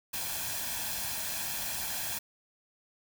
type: noise with comb filter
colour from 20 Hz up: white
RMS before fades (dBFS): -35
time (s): 0.13-2.19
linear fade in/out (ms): 10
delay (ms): 1.2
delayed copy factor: +0.6
effects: none